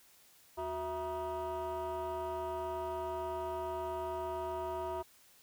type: tone with frequency modulation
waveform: sine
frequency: 659.3 Hz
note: E5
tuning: in tune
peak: -33 dBFS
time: 0.57-5.03 s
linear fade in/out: 20 ms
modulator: 291 Hz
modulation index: 1.4
effects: tanh soft clip ceiling -34 dBFS + white hiss -63 dBFS RMS until 5.42 s